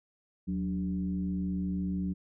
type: tone with frequency modulation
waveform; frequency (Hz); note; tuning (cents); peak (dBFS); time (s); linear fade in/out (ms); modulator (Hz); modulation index
sine; 184.1; F#3; -8; -29; 0.47-2.14; 20; 106; 0.69
effects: none